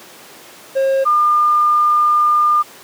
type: tone pair in turn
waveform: triangle / sine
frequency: 538 / 1205.6 Hz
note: C5 / D6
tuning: +48 / +45 cents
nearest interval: octave + major second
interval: 1397 cents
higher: second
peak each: -10 dBFS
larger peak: neither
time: 0.75-1.05 / 1.05-2.63 s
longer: second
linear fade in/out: 20 ms
effects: pink hiss -39 dBFS RMS until 2.83 s + high-pass 300 Hz 12 dB/octave

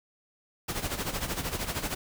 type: noise with tremolo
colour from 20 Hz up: pink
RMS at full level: -30 dBFS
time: 0.68-1.95 s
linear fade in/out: 10 ms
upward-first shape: sine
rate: 13 Hz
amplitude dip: 70%
effects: none

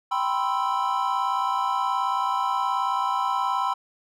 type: chord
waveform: triangle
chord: C major seventh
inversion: second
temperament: equal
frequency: 784 / 987.8 / 1046.5 / 1318.5 Hz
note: G5 / B5 / C6 / E6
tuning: 0 / 0 / 0 / 0 cents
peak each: -27 / -24 / -26 / -28 dBFS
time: 0.11-3.74 s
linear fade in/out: 10 ms
effects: none

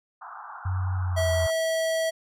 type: band-pass noise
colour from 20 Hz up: white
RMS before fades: -41 dBFS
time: 0.21-1.51 s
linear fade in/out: 10 ms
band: 720 to 1500 Hz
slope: 96 dB/octave
type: tone with pitch glide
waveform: sine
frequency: 92.5 to 85.81 Hz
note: F#2 to F2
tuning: 0 to -30 cents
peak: -24 dBFS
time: 0.65-1.47 s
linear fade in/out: 10 ms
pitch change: -130 cents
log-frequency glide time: 0.97-1.32 s
type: tone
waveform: square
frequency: 649 Hz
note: E5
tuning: 27 cents flat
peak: -24 dBFS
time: 1.16-2.11 s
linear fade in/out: 20 ms
effects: resampled to 32000 Hz

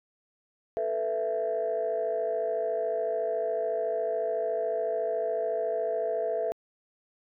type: chord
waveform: sine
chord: A suspended second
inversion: none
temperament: equal with one note detuned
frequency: 440 / 493.9 / 663.8 Hz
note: A4 / B4 / E5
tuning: 0 / 0 / +12 cents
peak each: -31 / -32 / -28 dBFS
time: 0.77-6.52 s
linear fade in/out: 0 ms
effects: tanh soft clip ceiling -20 dBFS

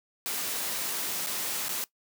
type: noise with dropouts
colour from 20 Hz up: white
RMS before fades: -32 dBFS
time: 0.26-1.84 s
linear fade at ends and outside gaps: 0 ms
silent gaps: 1.263-1.27 / 1.684-1.692 s
effects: noise-tail reverb RT60 0.1 s tail -19 dB re dry + high-pass 150 Hz 12 dB/octave

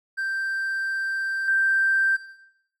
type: tone with level steps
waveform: triangle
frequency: 1569 Hz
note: G6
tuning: 1 cent sharp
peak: -22 / -14 dBFS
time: 0.17-2.17 s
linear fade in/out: 20 ms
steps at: 1.48 s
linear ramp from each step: 2 ms
effects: noise-tail reverb RT60 0.8 s tail -19 dB re dry + tanh soft clip ceiling -16 dBFS

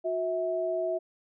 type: tone pair together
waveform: sine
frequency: 364.2 / 650 Hz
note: F#4 / E5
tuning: -27 / -24 cents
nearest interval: minor seventh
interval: 1003 cents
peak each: -32 / -28 dBFS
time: 0.04-0.99 s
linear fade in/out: 20 ms
effects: none

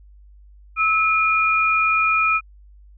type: tone pair together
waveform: sine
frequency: 1300.9 / 2429 Hz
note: E6 / D#7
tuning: -23 / -42 cents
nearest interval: major seventh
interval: 1081 cents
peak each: -18 dBFS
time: 0.76-2.41 s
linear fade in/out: 50 ms
effects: added 50 Hz sine -44 dBFS peak until 2.97 s

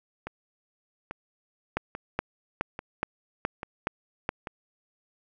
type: two click trains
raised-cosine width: 0.5 ms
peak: -20 / -11 dBFS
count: 6 / 7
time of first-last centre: 0.27-4.472 / 1.77-4.291 s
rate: 1.19 / 2.38 Hz
effects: none

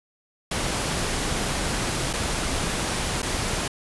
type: noise with dropouts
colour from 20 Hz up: pink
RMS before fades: -26 dBFS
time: 0.51-3.68 s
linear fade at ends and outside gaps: 5 ms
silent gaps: 2.131-2.135 / 3.22-3.228 s
effects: resampled to 24000 Hz

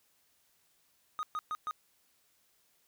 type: tone bursts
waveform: triangle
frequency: 1244.5 Hz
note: D#6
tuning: in tune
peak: -31 dBFS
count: 4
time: 1.19-1.71 s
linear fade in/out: 0 ms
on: 40 ms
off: 120 ms
effects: white hiss -71 dBFS RMS until 2.87 s

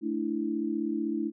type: chord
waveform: sine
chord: A suspended fourth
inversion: none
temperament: equal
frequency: 220 / 293.7 / 329.6 Hz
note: A3 / D4 / E4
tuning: 0 / 0 / 0 cents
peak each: -33 / -32 / -31 dBFS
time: 0.01-1.32 s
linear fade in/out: 50 ms
effects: none

